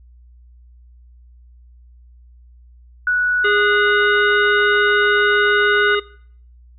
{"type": "tone", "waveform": "sine", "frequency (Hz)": 1473, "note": "F#6", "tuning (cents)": -8, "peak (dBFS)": -14, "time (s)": [3.07, 5.95], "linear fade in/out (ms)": 2}
{"type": "harmonic tone", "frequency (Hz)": 411.3, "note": "G#4", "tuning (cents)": -17, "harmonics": [1, 3, 5, 7, 9], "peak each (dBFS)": [-18, -23, -25, -26, -28], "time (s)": [3.44, 6], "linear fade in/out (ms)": 10}
{"effects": ["noise-tail reverb RT60 0.6 s tail -22 dB re dry", "added 60 Hz sine -43 dBFS peak until 6.78 s"]}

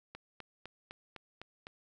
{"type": "click train", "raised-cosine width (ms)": 0.3, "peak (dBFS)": -29, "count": 7, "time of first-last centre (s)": [0.15, 1.669], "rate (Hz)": 3.95, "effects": []}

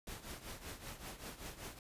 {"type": "noise with tremolo", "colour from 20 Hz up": "pink", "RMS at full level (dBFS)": -45, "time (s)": [0.07, 1.79], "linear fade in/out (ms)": 2, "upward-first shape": "triangle", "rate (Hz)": 5.2, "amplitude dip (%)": 80, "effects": ["resampled to 32000 Hz"]}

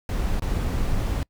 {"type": "noise with dropouts", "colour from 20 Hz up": "brown", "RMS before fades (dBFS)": -24, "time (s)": [0.09, 1.23], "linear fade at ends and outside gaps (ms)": 1, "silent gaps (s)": [0.397, 0.421], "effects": ["noise-tail reverb RT60 0.1 s tail -25 dB re dry"]}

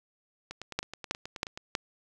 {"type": "two click trains", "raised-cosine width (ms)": 0.2, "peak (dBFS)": [-22, -11], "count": [11, 4], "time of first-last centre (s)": [[0.51, 1.575], [0.79, 1.752]], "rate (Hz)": [9.39, 3.12], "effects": []}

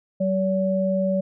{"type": "tone pair together", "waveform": "sine", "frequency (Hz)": [190.44, 570], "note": ["G3", "C#5"], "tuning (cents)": [-50, 48], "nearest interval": "octave + perfect fifth", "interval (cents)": 1898, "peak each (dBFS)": -22, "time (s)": [0.2, 1.21], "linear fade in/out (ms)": 10, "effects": []}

